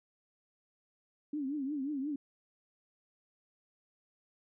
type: tone with vibrato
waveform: sine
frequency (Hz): 282.5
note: C#4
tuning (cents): +33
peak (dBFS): -33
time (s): 1.33-2.16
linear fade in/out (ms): 5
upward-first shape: triangle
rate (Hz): 5.6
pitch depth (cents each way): 160
effects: none